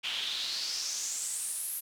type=noise with band-pass filter sweep; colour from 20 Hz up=pink; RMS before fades=-35 dBFS; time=0.03-1.81 s; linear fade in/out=20 ms; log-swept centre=2900 to 12000 Hz; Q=4.5; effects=none